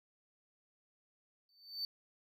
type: tone with exponential growth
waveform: triangle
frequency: 4551 Hz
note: C#8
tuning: 45 cents sharp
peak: -32 dBFS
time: 1.49-1.85 s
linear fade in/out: 1 ms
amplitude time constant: 77 ms
effects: tanh soft clip ceiling -28 dBFS